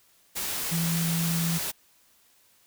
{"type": "tone in noise", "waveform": "sine", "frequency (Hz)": 166.9, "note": "E3", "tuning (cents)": 22, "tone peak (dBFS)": -25, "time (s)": [0.71, 1.59], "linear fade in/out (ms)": 20, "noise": "white", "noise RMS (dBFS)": -31, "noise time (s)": [0.35, 1.72], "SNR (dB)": 3, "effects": ["white hiss -62 dBFS RMS until 2.66 s"]}